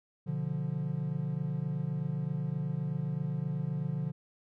triangle chord, B diminished, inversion none, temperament equal, 123.47 / 146.83 / 174.61 Hz, B2 / D3 / F3, 0 / 0 / 0 cents, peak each -37 / -31 / -34 dBFS, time 0.26-4.12 s, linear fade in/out 20 ms, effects none

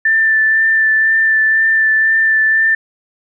sine tone with vibrato, 1772 Hz, A6, 12 cents sharp, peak -9 dBFS, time 0.05-2.75 s, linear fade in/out 5 ms, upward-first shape sine, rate 2 Hz, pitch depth 14 cents each way, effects none

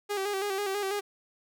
sawtooth tone with vibrato, 397.9 Hz, G4, 26 cents sharp, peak -25 dBFS, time 0.09-1.01 s, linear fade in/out 20 ms, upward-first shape square, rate 6.1 Hz, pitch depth 54 cents each way, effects none

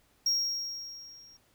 triangle tone with level ramp, 5590 Hz, F8, 1 cent sharp, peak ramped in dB -22 to -52 dBFS, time 0.26-1.37 s, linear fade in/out 5 ms, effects pink hiss -67 dBFS RMS until 1.54 s

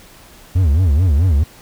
triangle tone with vibrato, 81.3 Hz, E2, 23 cents flat, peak -8 dBFS, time 0.55-1.44 s, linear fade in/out 10 ms, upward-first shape sine, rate 4.6 Hz, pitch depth 280 cents each way, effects pink hiss -43 dBFS RMS until 1.61 s

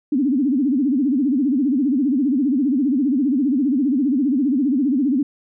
sine tone with vibrato, 270 Hz, C#4, 45 cents flat, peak -15 dBFS, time 0.12-5.23 s, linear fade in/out 5 ms, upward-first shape sine, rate 15 Hz, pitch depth 200 cents each way, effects none

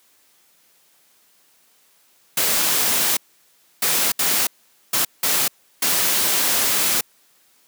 white noise bursts at uneven times, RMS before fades -19 dBFS, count 6, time 2.37-3.17 / 3.82-4.12 / 4.19-4.47 / 4.93-5.05 / 5.23-5.48 / 5.82-7.01 s, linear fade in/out 5 ms, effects white hiss -58 dBFS RMS until 7.67 s + high-pass 150 Hz 12 dB/octave

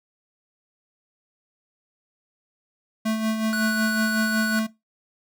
square tone with tremolo, 220 Hz, A3, in tune, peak -21 dBFS, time 3.05-4.67 s, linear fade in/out 10 ms, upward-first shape sine, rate 5.4 Hz, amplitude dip 50%
square tone, 1480 Hz, F#6, in tune, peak -25 dBFS, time 3.53-4.59 s, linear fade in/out 0 ms
effects noise-tail reverb RT60 0.2 s tail -19 dB re dry

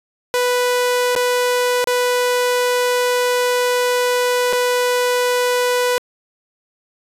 sawtooth tone with dropouts, 493.9 Hz, B4, in tune, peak -11 dBFS, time 0.34-5.98 s, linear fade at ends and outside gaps 0 ms, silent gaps 1.152-1.162 / 1.842-1.873 / 4.527-4.532 s, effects resampled to 32000 Hz

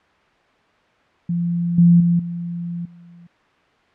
sine tone with level steps, 172.1 Hz, F3, 25 cents flat, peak -18 / -8 / -13 / -24 / -41 dBFS, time 1.29-3.27 s, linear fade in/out 5 ms, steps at 1.78 / 2 / 2.19 / 2.85 s, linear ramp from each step 5 ms, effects white hiss -56 dBFS RMS until 3.94 s + low-pass 2000 Hz 12 dB/octave

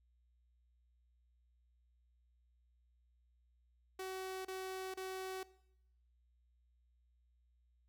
sawtooth tone bursts, 377.2 Hz, F#4, 33 cents sharp, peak -38 dBFS, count 3, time 3.99-5.432 s, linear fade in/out 5 ms, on 460 ms, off 31 ms, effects noise-tail reverb RT60 0.8 s tail -20 dB re dry + added 60 Hz sine -70 dBFS peak until 7.88 s

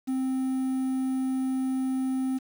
triangle tone with quantisation, 261.6 Hz, C4, in tune, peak -23 dBFS, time 0.07-2.39 s, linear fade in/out 20 ms, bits 8, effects none

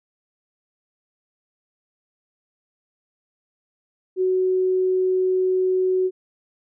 sine tone, 371.8 Hz, F#4, 8 cents sharp, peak -17 dBFS, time 4.16-6.11 s, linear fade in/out 50 ms, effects none

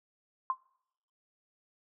sine tone with exponential decay, 1046.5 Hz, C6, in tune, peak -23 dBFS, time 0.5-0.58 s, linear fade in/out 1 ms, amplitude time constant 16 ms, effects noise-tail reverb RT60 0.8 s tail -26 dB re dry

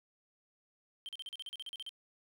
triangle tone bursts, 3136 Hz, G7, in tune, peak -39 dBFS, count 13, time 1.06-1.892 s, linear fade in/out 0 ms, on 28 ms, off 39 ms, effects none

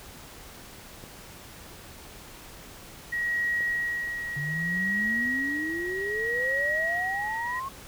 clicks, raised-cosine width 2 ms, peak -30 dBFS, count 2, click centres 1.039 / 3.607 s
sine tone with tremolo, 1903 Hz, A#6, 35 cents sharp, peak -24 dBFS, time 3.12-7.6 s, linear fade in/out 10 ms, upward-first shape sine, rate 0.64 Hz, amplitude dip 55%
sine exponential sweep, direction up, 141.5 to 1100 Hz, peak -31 dBFS, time 4.36-7.69 s, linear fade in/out 10 ms
effects pink hiss -46 dBFS RMS until 7.87 s

